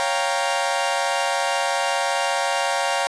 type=chord; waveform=sawtooth; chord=G half-diminished seventh; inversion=second; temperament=equal; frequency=554.4 / 698.5 / 784 / 932.3 Hz; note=Db5 / F5 / G5 / Bb5; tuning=0 / 0 / 0 / 0 cents; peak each=-22 dBFS; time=0-3.07 s; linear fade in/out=0 ms; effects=resampled to 22050 Hz + 8-bit